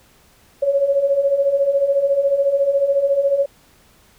sine beating tone pair, 546 / 560 Hz, C#5 / C#5, -26 / +18 cents, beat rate 14 Hz, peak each -21 / -15 dBFS, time 0.62-3.46 s, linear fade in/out 10 ms, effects pink hiss -53 dBFS RMS until 4.18 s

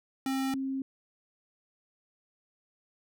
square / sine tone pair in turn, 266.9 / 267.8 Hz, C4 / C4, +35 / +40 cents, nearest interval unison, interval 5 cents, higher second, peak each -29 / -30 dBFS, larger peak first, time 0.26-0.54 / 0.54-0.82 s, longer neither, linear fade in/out 2 ms, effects none

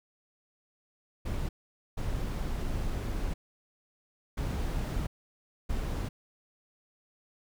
brown noise bursts at uneven times, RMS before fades -32 dBFS, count 4, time 1.25-1.49 / 1.97-3.34 / 4.37-5.07 / 5.69-6.09 s, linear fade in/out 10 ms, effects none

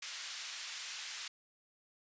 white band-pass noise, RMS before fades -44 dBFS, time 0.02-1.28 s, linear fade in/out 5 ms, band 1600 to 6000 Hz, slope 12 dB/octave, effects resampled to 16000 Hz

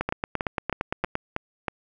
two click trains, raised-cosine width 0.5 ms, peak -11 / -10 dBFS, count 6 / 11, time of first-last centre 0.09-1.682 / 0.01-1.154 s, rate 3.14 / 8.74 Hz, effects none

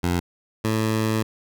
15% pulse tone pair in turn, 87.8 / 110.05 Hz, F2 / A2, +10 / +1 cents, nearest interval major third, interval 391 cents, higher second, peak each -14 dBFS, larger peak neither, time 0.03-0.2 / 0.64-1.23 s, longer second, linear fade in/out 10 ms, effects none

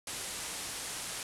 white low-pass noise, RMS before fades -40 dBFS, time 0.07-1.23 s, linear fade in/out 2 ms, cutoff 11000 Hz, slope 48 dB/octave, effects none

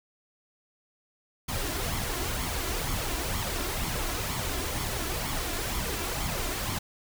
pink noise with flanger, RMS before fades -31 dBFS, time 1.48-6.79 s, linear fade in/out 10 ms, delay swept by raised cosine 0.9 to 3 ms, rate 2.1 Hz, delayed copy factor +0.55, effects none

